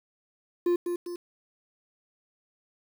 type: tone with echo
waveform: triangle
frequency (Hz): 350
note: F4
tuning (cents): +4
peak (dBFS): -19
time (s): 0.66-0.76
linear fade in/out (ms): 5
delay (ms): 200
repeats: 2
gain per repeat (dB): -6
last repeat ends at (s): 1.16
effects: 8-bit